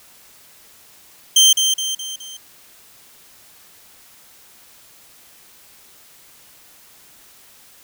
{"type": "tone with echo", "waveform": "25% pulse", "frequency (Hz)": 3136, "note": "G7", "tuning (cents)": 0, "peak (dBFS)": -5, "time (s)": [1.36, 1.53], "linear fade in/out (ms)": 5, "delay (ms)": 210, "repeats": 4, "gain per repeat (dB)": -6, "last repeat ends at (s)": 2.37, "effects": ["white hiss -48 dBFS RMS until 7.83 s"]}